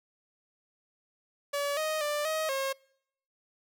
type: tone with pitch steps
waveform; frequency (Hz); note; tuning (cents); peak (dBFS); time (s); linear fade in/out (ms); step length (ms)
sawtooth; 571 / 624 / 591 / 630 / 540; D5 / D#5 / D5 / D#5 / C#5; -49 / +5 / +11 / +21 / -45; -25; 1.53-2.73; 10; 240
effects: noise-tail reverb RT60 0.7 s tail -26 dB re dry